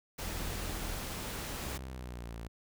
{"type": "noise", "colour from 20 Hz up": "pink", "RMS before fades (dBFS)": -40, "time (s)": [0.18, 1.78], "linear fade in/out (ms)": 10}
{"type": "tone", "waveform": "30% pulse", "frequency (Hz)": 40.29, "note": "E1", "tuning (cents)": -39, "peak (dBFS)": -36, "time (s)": [0.2, 1.02], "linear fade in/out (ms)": 50}
{"type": "tone with pitch glide", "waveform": "sawtooth", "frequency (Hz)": [65.1, 57], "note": ["C2", "A#1"], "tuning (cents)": [-8, -38], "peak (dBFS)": -37, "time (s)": [1.6, 2.48], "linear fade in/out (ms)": 10, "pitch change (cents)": -230, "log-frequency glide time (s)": [1.89, 2.34]}
{"effects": []}